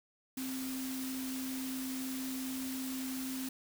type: tone in noise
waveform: sine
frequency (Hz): 261.6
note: C4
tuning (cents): 0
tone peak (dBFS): -37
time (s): 0.37-3.49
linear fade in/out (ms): 5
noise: white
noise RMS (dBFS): -44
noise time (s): 0.37-3.49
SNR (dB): +4
effects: none